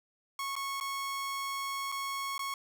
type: tone with dropouts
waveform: sawtooth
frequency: 1100 Hz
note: C#6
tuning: 14 cents flat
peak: -30 dBFS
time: 0.39-2.54 s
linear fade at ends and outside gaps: 2 ms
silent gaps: 0.555-0.563 / 0.801-0.809 / 1.918-1.922 / 2.38-2.392 s
effects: none